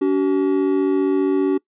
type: tone pair together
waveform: triangle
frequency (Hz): 284.2 / 379.4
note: C#4 / F#4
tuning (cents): +43 / +43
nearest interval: perfect fourth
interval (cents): 500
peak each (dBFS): -16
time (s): 0.01-1.58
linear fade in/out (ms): 10
effects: noise-tail reverb RT60 0.1 s tail -23 dB re dry + resampled to 8000 Hz